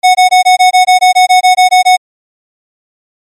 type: tone bursts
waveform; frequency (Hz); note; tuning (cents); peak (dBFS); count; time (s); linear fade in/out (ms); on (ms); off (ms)
square; 736; F#5; -9; -3; 14; 0.03-1.97; 20; 120; 20
effects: low-pass 9000 Hz 12 dB/octave + MP3 64 kbps

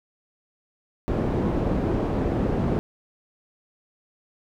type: low-pass noise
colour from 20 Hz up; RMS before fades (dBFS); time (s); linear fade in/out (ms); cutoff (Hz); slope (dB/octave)
white; -24; 1.08-2.79; 0; 360; 12
effects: none

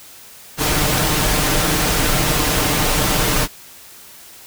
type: noise with comb filter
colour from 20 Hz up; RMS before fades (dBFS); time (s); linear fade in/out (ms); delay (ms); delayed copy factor
pink; -17; 0.57-3.48; 50; 6.6; +0.5
effects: white hiss -41 dBFS RMS until 4.46 s

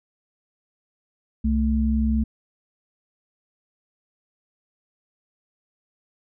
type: tone pair together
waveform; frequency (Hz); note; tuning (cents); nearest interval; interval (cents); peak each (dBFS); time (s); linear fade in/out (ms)
sine; 65.7 / 220.8; C2 / A3; +8 / +6; octave + major sixth; 2098; -21; 1.44-2.24; 10
effects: none

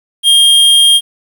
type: tone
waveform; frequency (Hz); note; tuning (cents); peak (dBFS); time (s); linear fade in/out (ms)
square; 3222; G7; +47; -5; 0.23-1.01; 50
effects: 7-bit

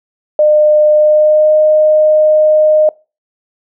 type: tone with pitch glide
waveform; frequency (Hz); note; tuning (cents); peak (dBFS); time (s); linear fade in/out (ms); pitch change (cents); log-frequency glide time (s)
sine; 605 to 615.2; D#5 to D#5; -49 to -20; -5; 0.39-2.89; 2; +29; 0.93-1.55
effects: noise-tail reverb RT60 0.3 s tail -23 dB re dry

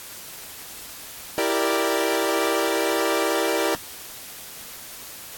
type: chord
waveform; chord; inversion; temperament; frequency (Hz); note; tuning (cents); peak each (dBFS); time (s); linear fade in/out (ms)
sawtooth; E half-diminished seventh; none; equal; 329.6 / 392 / 466.2 / 587.3; E4 / G4 / Bb4 / D5; 0 / 0 / 0 / 0; -22; 1.38-3.75; 0
effects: white hiss -39 dBFS RMS until 5.37 s + AAC 64 kbps

